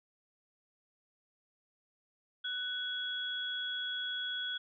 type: tone pair together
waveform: sine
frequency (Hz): 1491 / 3347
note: F#6 / G#7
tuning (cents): +13 / +13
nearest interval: octave + major second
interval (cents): 1400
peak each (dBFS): -39 / -36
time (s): 2.44-4.58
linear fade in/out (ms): 10
effects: none